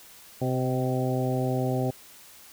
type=harmonic tone with a mistuned harmonic; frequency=128.8 Hz; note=C3; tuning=27 cents flat; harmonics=1 / 2 / 3 / 4 / 5 / 6; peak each=-27 / -30 / -32 / -33 / -34 / -35 dBFS; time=0.41-1.91 s; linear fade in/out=10 ms; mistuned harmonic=5; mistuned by=-25 cents; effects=white hiss -50 dBFS RMS until 2.52 s